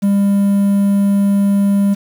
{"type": "tone with quantisation", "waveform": "triangle", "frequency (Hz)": 200, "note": "G3", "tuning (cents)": 35, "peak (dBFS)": -8, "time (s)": [0.02, 1.95], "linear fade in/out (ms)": 20, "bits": 6, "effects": []}